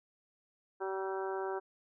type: harmonic tone with a mistuned harmonic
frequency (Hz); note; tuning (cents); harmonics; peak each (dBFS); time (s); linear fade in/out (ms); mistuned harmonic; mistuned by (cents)
191.7; G3; -38; 2 / 3 / 4 / 5 / 6 / 7 / 8; -36 / -45 / -42 / -43 / -51 / -47 / -48; 0.8-1.6; 20; 8; +19
effects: none